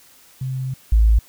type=tone pair in turn; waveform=sine; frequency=130.81 / 54.78 Hz; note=C3 / A1; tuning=0 / -7 cents; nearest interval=octave + minor third; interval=1507 cents; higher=first; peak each=-22 / -10 dBFS; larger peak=second; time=0.41-0.74 / 0.92-1.19 s; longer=first; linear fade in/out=5 ms; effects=white hiss -50 dBFS RMS until 1.28 s